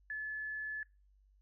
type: tone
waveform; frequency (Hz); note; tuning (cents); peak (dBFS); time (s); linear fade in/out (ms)
sine; 1724; A6; -36; -37; 0.1-0.83; 2
effects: noise-tail reverb RT60 0.3 s tail -24 dB re dry + added 49 Hz sine -64 dBFS peak until 1.41 s